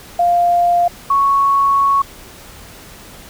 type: tone pair in turn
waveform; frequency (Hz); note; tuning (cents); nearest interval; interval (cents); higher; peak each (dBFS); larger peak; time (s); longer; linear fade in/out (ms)
sine; 698.5 / 1108.8; F5 / C#6; 0 / 0; minor sixth; 800; second; -10; neither; 0.19-0.88 / 1.1-2.02; second; 5
effects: pink hiss -38 dBFS RMS until 3.29 s